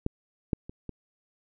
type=clicks; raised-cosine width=3 ms; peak=-14 / -12 / -27 / -23 dBFS; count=4; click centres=0.064 / 0.532 / 0.695 / 0.893 s; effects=none